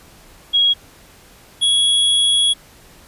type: tone pair in turn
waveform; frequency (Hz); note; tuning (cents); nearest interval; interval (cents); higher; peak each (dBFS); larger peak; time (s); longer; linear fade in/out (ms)
sine / square; 3306 / 3341; G#7 / G#7; -9 / +10; unison; 19; second; -11 / -13; first; 0.53-0.74 / 1.61-2.54; second; 20
effects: pink hiss -46 dBFS RMS until 3.07 s + resampled to 32000 Hz